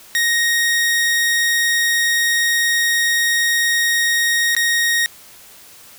sawtooth tone with dropouts, 1869 Hz, A#6, 4 cents sharp, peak -11 dBFS, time 0.15-5.06 s, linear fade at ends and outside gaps 0 ms, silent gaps 4.55-4.565 s, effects white hiss -43 dBFS RMS until 5.98 s

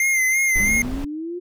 square tone with vibrato, 2093 Hz, C7, in tune, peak -17 dBFS, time 0-0.82 s, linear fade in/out 2 ms, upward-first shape sine, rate 3 Hz, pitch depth 47 cents each way
brown noise, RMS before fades -27 dBFS, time 0.55-1.05 s, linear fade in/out 10 ms
sine linear sweep, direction up, 192.6 to 360.7 Hz, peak -26 dBFS, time 0.59-1.4 s, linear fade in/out 20 ms
effects none

